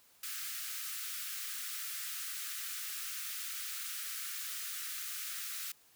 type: high-pass noise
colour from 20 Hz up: white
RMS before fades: -41 dBFS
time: 0.23-5.72 s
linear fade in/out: 5 ms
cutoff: 1200 Hz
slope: 96 dB/octave
effects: white hiss -65 dBFS RMS until 5.95 s